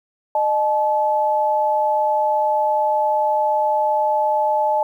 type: tone pair together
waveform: sine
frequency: 611 / 862.6 Hz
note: D#5 / A5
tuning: -32 / -35 cents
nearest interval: tritone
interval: 597 cents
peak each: -20 / -17 dBFS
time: 0.35-4.83 s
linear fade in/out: 2 ms
effects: 9-bit